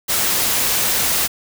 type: noise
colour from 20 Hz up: white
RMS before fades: -18 dBFS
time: 0.08-1.28 s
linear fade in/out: 20 ms
effects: none